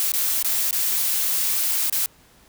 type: noise with dropouts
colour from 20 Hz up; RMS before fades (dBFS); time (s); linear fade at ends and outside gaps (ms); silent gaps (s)
blue; -22; 0-2.06; 0; 0.119-0.137 / 0.426-0.446 / 0.709-0.728 / 1.898-1.925
effects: pink hiss -54 dBFS RMS until 2.48 s